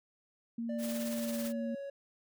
sine tone, 231.7 Hz, A#3, 10 cents flat, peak -34 dBFS, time 0.58-1.75 s, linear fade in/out 5 ms
triangle tone with pitch glide, 590 to 556.9 Hz, D5 to C#5, +8 to +8 cents, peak -37 dBFS, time 0.69-1.9 s, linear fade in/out 5 ms, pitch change -100 cents, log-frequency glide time 1.11-1.69 s
white noise with tremolo, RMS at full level -42 dBFS, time 0.78-1.53 s, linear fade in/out 50 ms, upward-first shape sine, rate 18 Hz, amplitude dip 45%
effects none

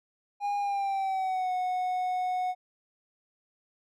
triangle tone with pitch glide, 814 to 733.6 Hz, G#5 to F#5, -35 to -15 cents, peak -25 dBFS, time 0.4-2.55 s, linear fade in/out 50 ms, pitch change -180 cents, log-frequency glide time 0.58-1.52 s, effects none

